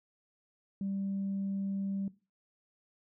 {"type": "tone", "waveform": "sine", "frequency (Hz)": 196, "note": "G3", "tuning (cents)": 0, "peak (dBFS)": -31, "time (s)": [0.81, 2.08], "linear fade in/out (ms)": 2, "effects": ["noise-tail reverb RT60 0.3 s tail -19 dB re dry", "tanh soft clip ceiling -28 dBFS"]}